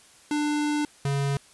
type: tone pair in turn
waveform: square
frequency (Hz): 297 / 139.76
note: D4 / C#3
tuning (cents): +20 / +15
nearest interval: octave + minor second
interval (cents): 1305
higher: first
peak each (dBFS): -24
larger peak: neither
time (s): 0.31-0.85 / 1.05-1.37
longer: first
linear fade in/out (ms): 2
effects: white hiss -54 dBFS RMS until 1.53 s + resampled to 24000 Hz